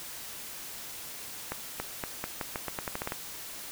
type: accelerating click train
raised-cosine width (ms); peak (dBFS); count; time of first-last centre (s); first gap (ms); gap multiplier
0.5; -17; 13; 1.52-3.121; 280; 0.85
effects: white hiss -42 dBFS RMS until 3.71 s